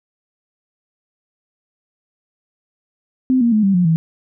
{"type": "tone with pitch steps", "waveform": "sine", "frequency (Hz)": [257.9, 235.1, 214.4, 195.45, 178.2, 162.47], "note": ["C4", "A#3", "A3", "G3", "F3", "E3"], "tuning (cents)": [-25, 15, -45, -5, 35, -25], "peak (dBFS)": -11, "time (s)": [3.3, 3.96], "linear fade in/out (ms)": 0, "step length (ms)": 110, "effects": []}